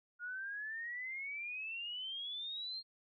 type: exponential sweep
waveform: sine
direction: up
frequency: 1425 to 4247 Hz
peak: -40 dBFS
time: 0.19-2.83 s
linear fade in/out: 50 ms
effects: none